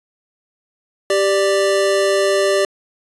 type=tone pair together; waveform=square; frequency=392 / 589.5 Hz; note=G4 / D5; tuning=0 / +6 cents; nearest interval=perfect fifth; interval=706 cents; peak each=-17 dBFS; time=1.1-2.65 s; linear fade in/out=2 ms; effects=resampled to 24000 Hz